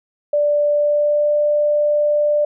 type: tone with pitch glide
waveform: sine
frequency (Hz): 587.3 to 592.4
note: D5 to D5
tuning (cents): 0 to +15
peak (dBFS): -13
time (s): 0.33-2.45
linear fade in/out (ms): 5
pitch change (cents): +15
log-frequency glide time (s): 0.69-1.33
effects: none